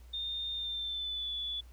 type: tone with pitch glide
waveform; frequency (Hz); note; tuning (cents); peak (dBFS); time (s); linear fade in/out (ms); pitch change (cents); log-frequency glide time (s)
sine; 3635 to 3445; A#7 to A7; -44 to -37; -34; 0.13-1.61; 10; -93; 0.54-1.33
effects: added 60 Hz sine -50 dBFS peak until 1.72 s + pink hiss -65 dBFS RMS until 1.72 s